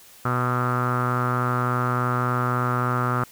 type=tone with low-pass filter; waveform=sawtooth; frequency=123.47 Hz; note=B2; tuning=in tune; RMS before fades=-23 dBFS; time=0.25-3.24 s; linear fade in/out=5 ms; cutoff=1300 Hz; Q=9.2; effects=white hiss -49 dBFS RMS until 3.31 s